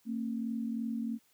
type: tone pair together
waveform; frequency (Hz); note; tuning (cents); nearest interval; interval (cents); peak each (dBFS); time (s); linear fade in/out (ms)
sine; 227 / 270; A#3 / C#4; -46 / -45; minor third; 301; -33 / -39; 0.05-1.19; 50
effects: white hiss -69 dBFS RMS until 1.33 s + high-pass 80 Hz 12 dB/octave